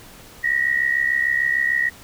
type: tone pair together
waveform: sine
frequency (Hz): 1864.7 / 1931.4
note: A#6 / B6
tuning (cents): 0 / -39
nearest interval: minor second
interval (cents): 61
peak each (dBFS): -20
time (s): 0.43-1.9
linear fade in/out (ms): 20
effects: pink hiss -44 dBFS RMS until 2.03 s